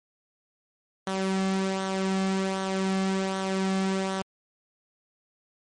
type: tone with flanger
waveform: sawtooth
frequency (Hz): 191.3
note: G3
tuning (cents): -42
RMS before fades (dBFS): -27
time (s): 1.07-4.22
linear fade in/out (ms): 2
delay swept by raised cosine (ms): 0.4 to 2.1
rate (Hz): 1.3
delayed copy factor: -0.5
effects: low-pass 9000 Hz 12 dB/octave + MP3 48 kbps